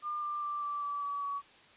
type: tone with pitch steps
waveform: sine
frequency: 1200 / 1188.3 / 1176.7 / 1165.2 / 1153.8 / 1142.5 / 1131.3 Hz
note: D6 / D6 / D6 / D6 / D6 / D6 / C#6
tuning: +37 / +20 / +3 / -14 / -31 / -48 / +35 cents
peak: -33 dBFS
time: 0.02-1.42 s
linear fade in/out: 50 ms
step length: 200 ms
effects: white hiss -58 dBFS RMS until 1.76 s + resampled to 8000 Hz